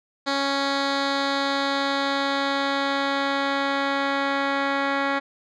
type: tone with low-pass filter sweep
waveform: 10% pulse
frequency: 277.2 Hz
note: C#4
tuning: in tune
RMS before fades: -24 dBFS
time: 0.26-5.2 s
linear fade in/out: 20 ms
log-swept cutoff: 4500 to 2600 Hz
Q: 2
effects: none